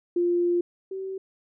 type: tone pair in turn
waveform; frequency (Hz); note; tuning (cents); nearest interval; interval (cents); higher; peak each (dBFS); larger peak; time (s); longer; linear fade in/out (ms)
sine; 349.2 / 382.8; F4 / G4; 0 / -41; major second; 159; second; -20 / -30; first; 0.16-0.61 / 0.91-1.18; first; 5
effects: none